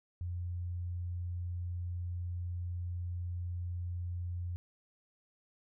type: tone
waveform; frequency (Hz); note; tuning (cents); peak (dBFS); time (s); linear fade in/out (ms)
sine; 88; F2; +14; -35; 0.21-4.56; 0
effects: none